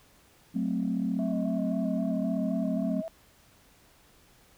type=chord; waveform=sine; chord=F# diminished; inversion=none; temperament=equal; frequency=185 / 220 / 261.6 Hz; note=F#3 / A3 / C4; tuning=0 / 0 / 0 cents; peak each=-30 dBFS; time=0.54-3.02 s; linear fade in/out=20 ms
type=tone with vibrato; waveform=sine; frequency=642 Hz; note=E5; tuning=46 cents flat; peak=-34 dBFS; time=1.19-3.08 s; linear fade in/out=0 ms; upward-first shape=square; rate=3.8 Hz; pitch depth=34 cents each way
effects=tanh soft clip ceiling -19 dBFS + pink hiss -60 dBFS RMS until 4.57 s